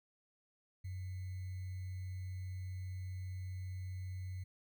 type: tone with sample-and-hold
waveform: sine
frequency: 92.5 Hz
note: F#2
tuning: in tune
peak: -40 dBFS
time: 0.84-4.44 s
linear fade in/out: 10 ms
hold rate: 2100 Hz
effects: none